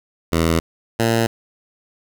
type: tone pair in turn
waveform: 10% pulse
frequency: 82.41 / 114.77 Hz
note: E2 / A#2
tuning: 0 / -27 cents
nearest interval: tritone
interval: 573 cents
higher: second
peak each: -7 dBFS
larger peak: neither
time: 0.32-0.6 / 0.99-1.27 s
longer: neither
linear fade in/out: 10 ms
effects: none